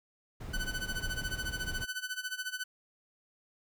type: noise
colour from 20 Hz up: brown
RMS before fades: -39 dBFS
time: 0.4-1.85 s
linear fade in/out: 10 ms
type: tone with tremolo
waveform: sawtooth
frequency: 1504 Hz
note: F#6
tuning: 28 cents sharp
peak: -29 dBFS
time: 0.53-2.64 s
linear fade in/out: 10 ms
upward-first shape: sine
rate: 14 Hz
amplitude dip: 85%
effects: none